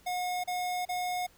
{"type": "tone bursts", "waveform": "square", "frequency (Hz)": 723, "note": "F#5", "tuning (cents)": -40, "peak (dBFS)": -31, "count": 3, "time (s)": [0.06, 1.268], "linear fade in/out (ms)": 10, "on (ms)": 380, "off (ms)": 34, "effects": ["pink hiss -61 dBFS RMS until 1.37 s"]}